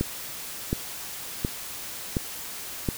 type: click train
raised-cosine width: 3 ms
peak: -11 dBFS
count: 5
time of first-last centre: 0.01-2.888 s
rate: 1.39 Hz
effects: white hiss -37 dBFS RMS until 2.97 s